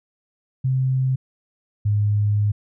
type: tone pair in turn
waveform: sine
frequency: 130.81 / 103.82 Hz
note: C3 / G#2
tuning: 0 / 0 cents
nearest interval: major third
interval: 400 cents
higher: first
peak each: -17 / -16 dBFS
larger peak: second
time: 0.64-1.16 / 1.85-2.52 s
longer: second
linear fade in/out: 10 ms
effects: none